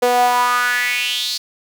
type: tone with high-pass filter sweep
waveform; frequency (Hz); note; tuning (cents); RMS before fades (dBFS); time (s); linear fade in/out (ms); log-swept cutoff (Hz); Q
sawtooth; 245.3; B3; -12; -17; 0.02-1.38; 10; 530 to 4600; 5.3
effects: none